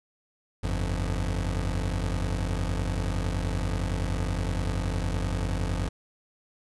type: tone pair together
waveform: 25% pulse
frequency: 48.97 / 87.31 Hz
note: G1 / F2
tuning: -1 / 0 cents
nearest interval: minor seventh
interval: 1001 cents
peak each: -24 / -27 dBFS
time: 0.63-5.89 s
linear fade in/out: 10 ms
effects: resampled to 24000 Hz + 10-bit